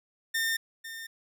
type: tone with echo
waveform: sawtooth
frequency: 1813 Hz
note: A#6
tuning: 49 cents flat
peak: -23 dBFS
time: 0.34-0.57 s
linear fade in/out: 10 ms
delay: 500 ms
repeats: 1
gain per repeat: -12 dB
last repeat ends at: 1.07 s
effects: none